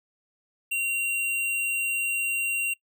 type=tone; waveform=square; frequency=2757 Hz; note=F7; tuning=23 cents flat; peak=-25 dBFS; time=0.71-2.74 s; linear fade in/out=10 ms; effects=noise-tail reverb RT60 0.1 s tail -22 dB re dry